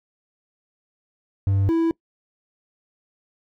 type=tone pair in turn; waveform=triangle; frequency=98 / 329.6 Hz; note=G2 / E4; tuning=0 / 0 cents; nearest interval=octave + major sixth; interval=2100 cents; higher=second; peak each=-15 dBFS; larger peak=neither; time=1.47-1.69 / 1.69-1.91 s; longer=neither; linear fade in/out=0 ms; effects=noise-tail reverb RT60 0.1 s tail -23 dB re dry